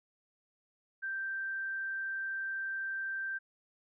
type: tone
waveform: sine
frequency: 1568 Hz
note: G6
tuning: in tune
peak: -34 dBFS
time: 1.02-3.39 s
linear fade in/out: 20 ms
effects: none